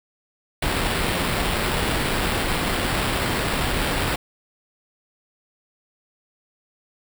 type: noise with sample-and-hold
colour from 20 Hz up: pink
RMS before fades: -23 dBFS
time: 0.62-4.16 s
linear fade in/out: 5 ms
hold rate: 6300 Hz
effects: none